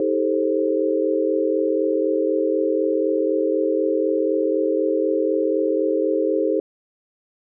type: chord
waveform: sine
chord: A half-diminished seventh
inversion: second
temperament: just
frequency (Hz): 316.8 / 396 / 440 / 528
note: Eb4 / G4 / A4 / C5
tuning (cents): +31 / +18 / 0 / +16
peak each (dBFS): -23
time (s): 0-6.6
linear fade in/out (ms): 2
effects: none